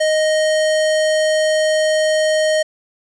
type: tone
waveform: square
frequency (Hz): 622.3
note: D#5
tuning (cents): 0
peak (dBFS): -14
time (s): 0-2.63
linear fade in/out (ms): 10
effects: resampled to 22050 Hz + 8-bit